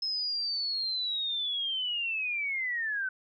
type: linear sweep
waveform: sine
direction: down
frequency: 5180 to 1500 Hz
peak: -29 dBFS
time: 0.02-3.09 s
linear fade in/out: 5 ms
effects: none